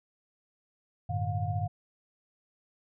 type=tone cluster; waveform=sine; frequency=96.4 / 111 / 149.2 / 712 Hz; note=G2 / A2 / D3 / F5; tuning=-28 / +16 / +28 / +33 cents; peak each=-32 / -33 / -36 / -36 dBFS; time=1.09-1.68 s; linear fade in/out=10 ms; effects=none